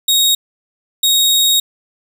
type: tone bursts at uneven times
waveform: sawtooth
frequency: 3760 Hz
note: A#7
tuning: 14 cents sharp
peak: -7 dBFS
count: 2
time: 0.08-0.35 / 1.03-1.6 s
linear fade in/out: 5 ms
effects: none